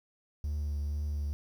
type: tone with vibrato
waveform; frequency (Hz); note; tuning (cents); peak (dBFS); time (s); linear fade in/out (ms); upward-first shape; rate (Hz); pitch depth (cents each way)
triangle; 73.42; D2; 0; -28; 0.44-1.33; 0; triangle; 2.1; 26
effects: tanh soft clip ceiling -24 dBFS + 10-bit